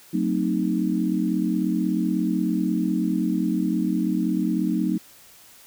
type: chord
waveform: sine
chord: F# diminished seventh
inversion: none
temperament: equal with one note detuned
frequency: 185 / 225.3 / 261.6 / 311.1 Hz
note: F#3 / A3 / C4 / Eb4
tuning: 0 / +41 / 0 / 0 cents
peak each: -25 / -26 / -28 / -25 dBFS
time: 0.13-4.98 s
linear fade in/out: 10 ms
effects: white hiss -50 dBFS RMS until 5.66 s